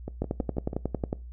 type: two click trains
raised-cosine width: 2 ms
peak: -14 / -20 dBFS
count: 11 / 5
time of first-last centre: 0.22-1.129 / 0.08-0.731 s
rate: 11 / 6.14 Hz
effects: noise-tail reverb RT60 0.3 s tail -22 dB re dry + added 60 Hz sine -39 dBFS peak until 1.32 s